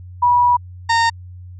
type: tone pair in turn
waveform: sine / 30% pulse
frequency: 973 / 920.7 Hz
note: B5 / A#5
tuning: -26 / -22 cents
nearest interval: minor second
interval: 96 cents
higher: first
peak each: -10 dBFS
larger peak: neither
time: 0.22-0.57 / 0.89-1.1 s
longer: first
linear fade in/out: 10 ms
effects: added 90 Hz sine -33 dBFS peak until 1.59 s + resampled to 16000 Hz